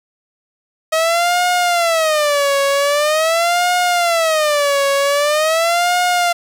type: tone with vibrato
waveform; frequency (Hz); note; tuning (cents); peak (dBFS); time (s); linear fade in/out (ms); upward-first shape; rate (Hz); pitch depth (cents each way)
sawtooth; 631; D#5; +24; -9; 0.92-6.33; 10; sine; 0.44; 220
effects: low-pass 12000 Hz 12 dB/octave + 7-bit